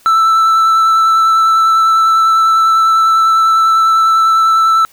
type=tone with vibrato; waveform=triangle; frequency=1324 Hz; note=E6; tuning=7 cents sharp; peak=-5 dBFS; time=0.06-4.85 s; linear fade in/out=0 ms; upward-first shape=sine; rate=10 Hz; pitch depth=12 cents each way; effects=white hiss -47 dBFS RMS until 4.92 s